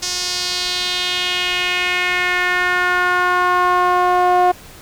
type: tone with band-pass filter sweep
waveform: sawtooth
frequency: 360 Hz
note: F#4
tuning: 47 cents flat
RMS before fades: -17 dBFS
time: 0.02-4.52 s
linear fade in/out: 10 ms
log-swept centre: 5600 to 740 Hz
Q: 2.7
effects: pink hiss -40 dBFS RMS until 4.81 s